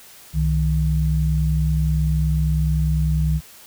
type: tone pair together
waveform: sine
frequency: 65.4 / 155.56 Hz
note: C2 / D#3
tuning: 0 / 0 cents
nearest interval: octave + minor third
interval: 1500 cents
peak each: -19 dBFS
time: 0.33-3.41 s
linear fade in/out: 50 ms
effects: white hiss -45 dBFS RMS until 3.66 s